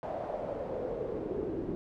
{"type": "noise with band-pass filter sweep", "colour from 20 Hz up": "brown", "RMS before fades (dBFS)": -36, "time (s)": [0.03, 1.75], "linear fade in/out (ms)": 0, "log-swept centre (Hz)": [700, 340], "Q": 4.7, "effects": []}